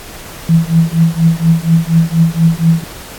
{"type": "tone with tremolo", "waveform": "sine", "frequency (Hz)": 164.81, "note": "E3", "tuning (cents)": 0, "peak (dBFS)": -3, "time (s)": [0.49, 2.84], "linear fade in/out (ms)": 2, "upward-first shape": "triangle", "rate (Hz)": 4.2, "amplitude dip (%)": 100, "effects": ["pink hiss -31 dBFS RMS until 3.18 s", "AAC 64 kbps"]}